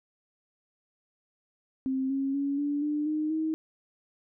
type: tone with pitch steps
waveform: sine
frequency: 264 / 272 / 280.3 / 288.9 / 297.7 / 306.8 / 316.1 Hz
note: C4 / C#4 / C#4 / D4 / D4 / D#4 / D#4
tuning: +16 / -33 / +19 / -28 / +24 / -24 / +27 cents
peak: -26 dBFS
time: 1.86-3.54 s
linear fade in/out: 0 ms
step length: 240 ms
effects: none